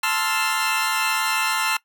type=chord; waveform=20% pulse; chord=F major seventh; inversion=first; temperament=equal; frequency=880 / 1046.5 / 1318.5 / 1396.9 Hz; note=A5 / C6 / E6 / F6; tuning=0 / 0 / 0 / 0 cents; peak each=-21 dBFS; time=0.03-1.77 s; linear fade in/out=5 ms; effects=noise-tail reverb RT60 0.1 s tail -20 dB re dry